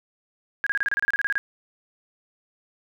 sine tone bursts, 1633 Hz, G#6, 30 cents flat, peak -20 dBFS, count 14, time 0.64-1.38 s, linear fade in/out 0 ms, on 25 ms, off 30 ms, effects none

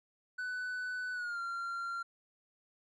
triangle tone with pitch glide, 1496 to 1379.8 Hz, F#6 to F6, +19 to -21 cents, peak -34 dBFS, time 0.38-2.03 s, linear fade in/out 10 ms, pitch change -140 cents, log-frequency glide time 1.13-1.4 s, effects resampled to 22050 Hz

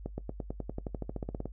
accelerating click train, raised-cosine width 2 ms, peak -22 dBFS, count 18, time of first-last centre 0.06-1.457 s, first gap 120 ms, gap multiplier 0.95, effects noise-tail reverb RT60 0.1 s tail -18 dB re dry + added 50 Hz sine -42 dBFS peak until 1.52 s

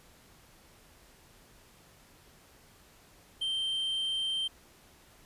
triangle tone, 3136 Hz, G7, in tune, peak -28 dBFS, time 3.41-4.48 s, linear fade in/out 10 ms, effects pink hiss -59 dBFS RMS until 5.25 s + resampled to 32000 Hz

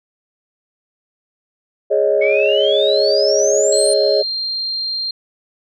sine chord, Ab suspended fourth, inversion none, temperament equal, 415.3 / 554.4 / 622.3 Hz, Ab4 / Db5 / Eb5, 0 / 0 / 0 cents, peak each -16 dBFS, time 1.9-4.23 s, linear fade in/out 20 ms
sine exponential sweep, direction up, 2192 to 9160 Hz, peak -18 dBFS, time 2.21-3.94 s, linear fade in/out 10 ms
sine tone, 4186 Hz, C8, in tune, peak -19 dBFS, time 3.72-5.11 s, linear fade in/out 5 ms
effects tanh soft clip ceiling -2 dBFS

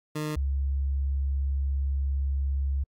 20% pulse / sine tone pair in turn, 152.4 / 68.64 Hz, D#3 / C#2, -36 / -16 cents, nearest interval octave + major second, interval 1380 cents, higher first, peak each -24 dBFS, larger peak neither, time 0.15-0.36 / 0.36-2.84 s, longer second, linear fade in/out 10 ms, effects AAC 64 kbps

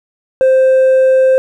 triangle tone with hard clipping, 523.3 Hz, C5, in tune, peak -5 dBFS, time 0.41-1.38 s, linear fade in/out 0 ms, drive 1 dB, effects none

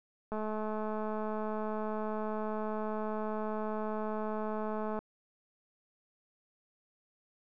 click train, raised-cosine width 1 ms, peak -24 dBFS, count 1005, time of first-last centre 0.32-4.99 s, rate 215 Hz, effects none

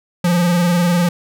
square tone with vibrato, 174.61 Hz, F3, in tune, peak -13 dBFS, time 0.24-1.09 s, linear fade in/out 5 ms, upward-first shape triangle, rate 20 Hz, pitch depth 70 cents each way, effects none

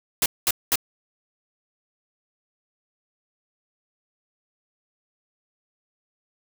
white noise bursts, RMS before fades -20 dBFS, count 3, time 0.22-0.757 s, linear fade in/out 2 ms, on 39 ms, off 210 ms, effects none

